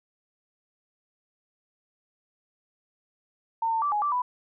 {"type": "tone with pitch steps", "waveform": "sine", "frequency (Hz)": [908, 899, 1164, 835, 1168, 991], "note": ["A#5", "A5", "D6", "G#5", "D6", "B5"], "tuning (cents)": [-46, 37, -16, 9, -10, 6], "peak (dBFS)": -23, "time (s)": [3.62, 4.22], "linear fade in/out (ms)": 5, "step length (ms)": 100, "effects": []}